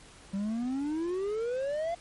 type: exponential sweep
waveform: triangle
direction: up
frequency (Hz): 191.4 to 698.5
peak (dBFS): -27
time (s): 0.33-1.95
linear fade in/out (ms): 10
effects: pink hiss -53 dBFS RMS until 2 s + MP3 48 kbps